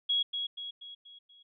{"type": "tone with echo", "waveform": "sine", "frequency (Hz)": 3322, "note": "G#7", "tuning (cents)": 0, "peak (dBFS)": -25, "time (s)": [0.09, 0.23], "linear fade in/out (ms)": 10, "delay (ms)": 240, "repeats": 5, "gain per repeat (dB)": -6, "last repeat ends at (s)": 1.43, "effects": []}